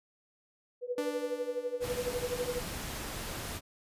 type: tone with tremolo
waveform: sine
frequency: 491.9 Hz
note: B4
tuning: 7 cents flat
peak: -28 dBFS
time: 0.81-2.62 s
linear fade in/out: 50 ms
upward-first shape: triangle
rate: 12 Hz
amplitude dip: 100%
type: tone with exponential decay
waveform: sawtooth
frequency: 293.7 Hz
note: D4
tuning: in tune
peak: -30 dBFS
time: 0.98-2.87 s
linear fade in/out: 2 ms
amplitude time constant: 410 ms
type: noise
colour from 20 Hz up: pink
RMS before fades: -39 dBFS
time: 1.8-3.61 s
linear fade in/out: 50 ms
effects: resampled to 32000 Hz